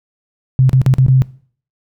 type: tone with dropouts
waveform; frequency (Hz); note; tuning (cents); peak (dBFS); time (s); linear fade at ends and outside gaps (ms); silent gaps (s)
sine; 130.81; C3; 0; -6; 0.59-1.22; 0; 0.694-0.731 / 0.816-0.863 / 0.939-0.984 / 1.064-1.083
effects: noise-tail reverb RT60 0.5 s tail -21 dB re dry